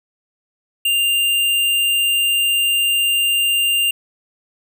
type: tone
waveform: square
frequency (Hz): 2794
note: F7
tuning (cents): 0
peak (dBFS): -15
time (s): 0.85-3.91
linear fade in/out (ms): 5
effects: none